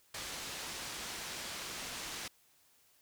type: low-pass noise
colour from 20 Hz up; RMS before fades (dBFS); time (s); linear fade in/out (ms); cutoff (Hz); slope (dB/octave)
white; -43; 0.14-2.28; 5; 6400; 12
effects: white hiss -68 dBFS RMS until 3.01 s